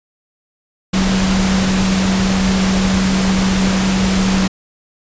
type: tone in noise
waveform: sine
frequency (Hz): 190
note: F#3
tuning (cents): +46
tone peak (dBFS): -13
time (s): 0.93-4.48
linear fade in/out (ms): 10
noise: pink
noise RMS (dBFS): -19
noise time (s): 0.93-4.48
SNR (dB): +3
effects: resampled to 16000 Hz